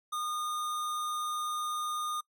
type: tone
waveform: square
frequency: 1222 Hz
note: D#6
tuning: 32 cents flat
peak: -33 dBFS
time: 0.12-2.21 s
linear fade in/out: 10 ms
effects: noise-tail reverb RT60 0.1 s tail -22 dB re dry